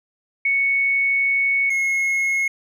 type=tone pair in turn; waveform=sine / triangle; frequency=2217 / 2169 Hz; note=C#7 / C#7; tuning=0 / -38 cents; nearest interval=unison; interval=38 cents; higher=first; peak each=-16 / -16 dBFS; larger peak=neither; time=0.45-1.7 / 1.7-2.48 s; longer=first; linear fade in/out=5 ms; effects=none